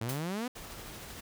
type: exponential sweep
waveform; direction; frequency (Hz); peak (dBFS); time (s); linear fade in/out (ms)
sawtooth; up; 108.7 to 257.9; -29; 0.01-0.48; 5
type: noise with exponential decay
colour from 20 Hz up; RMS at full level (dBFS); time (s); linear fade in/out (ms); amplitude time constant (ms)
white; -37; 0.09-0.33; 0; 51
type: noise with tremolo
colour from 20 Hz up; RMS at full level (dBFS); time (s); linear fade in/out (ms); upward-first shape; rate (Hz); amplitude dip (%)
pink; -44; 0.55-1.21; 10; triangle; 13; 30
effects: none